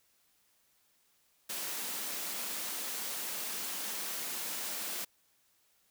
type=high-pass noise; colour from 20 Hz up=white; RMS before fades=-38 dBFS; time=1.49-5.05 s; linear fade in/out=10 ms; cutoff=170 Hz; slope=48 dB/octave; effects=white hiss -71 dBFS RMS until 5.9 s